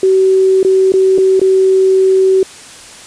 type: tone with dropouts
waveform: sine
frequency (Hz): 380.2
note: F#4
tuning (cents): +47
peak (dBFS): -6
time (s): 0.03-2.43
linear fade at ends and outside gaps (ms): 2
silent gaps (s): 0.63-0.648 / 0.921-0.938 / 1.179-1.184 / 1.396-1.415
effects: white hiss -34 dBFS RMS until 3.06 s + resampled to 22050 Hz